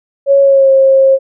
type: tone with pitch glide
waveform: sine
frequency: 554.4 to 536.8 Hz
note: C#5 to C5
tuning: 0 to +44 cents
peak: -4 dBFS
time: 0.26-1.19 s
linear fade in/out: 50 ms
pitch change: -56 cents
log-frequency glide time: 0.41-0.71 s
effects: none